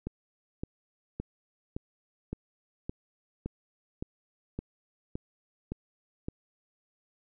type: click train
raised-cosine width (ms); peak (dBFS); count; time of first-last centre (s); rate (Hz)
3; -21; 12; 0.07-6.285; 1.77
effects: none